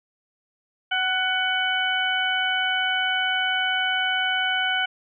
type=harmonic tone with a mistuned harmonic; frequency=750 Hz; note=F#5; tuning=23 cents sharp; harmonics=1 / 2 / 3 / 4; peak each=-28 / -24 / -29 / -26 dBFS; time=0.91-4.86 s; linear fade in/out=10 ms; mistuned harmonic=2; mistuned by=-18 cents; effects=none